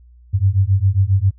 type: beating tone pair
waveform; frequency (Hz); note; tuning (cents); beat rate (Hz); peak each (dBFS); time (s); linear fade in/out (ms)
sine; 93.5 / 100.9; F#2 / G#2; +19 / -49; 7.4; -15; 0.33-1.31; 20
effects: added 60 Hz sine -43 dBFS peak until 1.38 s